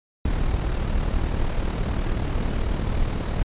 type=noise with amplitude modulation; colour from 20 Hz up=brown; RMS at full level=-21 dBFS; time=0.25-3.43 s; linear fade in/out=5 ms; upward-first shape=sine; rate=38.6 Hz; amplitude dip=50%; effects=resampled to 8000 Hz